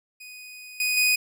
sawtooth tone with level steps, 2489 Hz, D#7, in tune, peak -37 / -19 / -15 dBFS, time 0.2-1.16 s, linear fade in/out 10 ms, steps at 0.8 / 0.97 s, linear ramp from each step 2 ms, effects none

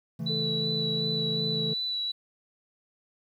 triangle chord, A major, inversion first, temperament just, 137.5 / 165 / 220 Hz, C#3 / E3 / A3, -14 / +2 / 0 cents, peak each -34 / -31 / -34 dBFS, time 0.19-1.74 s, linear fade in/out 10 ms
sine tone with vibrato, 3951 Hz, B7, in tune, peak -28 dBFS, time 0.26-2.12 s, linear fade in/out 10 ms, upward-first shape sine, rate 2.7 Hz, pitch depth 16 cents each way
sine tone, 440 Hz, A4, in tune, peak -34 dBFS, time 0.29-1.74 s, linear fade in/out 10 ms
effects 10-bit

